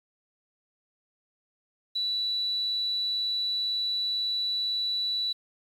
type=tone; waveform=sine; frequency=3951 Hz; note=B7; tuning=in tune; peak=-26 dBFS; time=1.95-5.33 s; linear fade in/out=10 ms; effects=9-bit